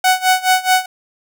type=tone with tremolo; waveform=sawtooth; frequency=744 Hz; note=F#5; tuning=9 cents sharp; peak=-5 dBFS; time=0.04-0.86 s; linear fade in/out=5 ms; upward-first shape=sine; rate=4.7 Hz; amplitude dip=90%; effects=none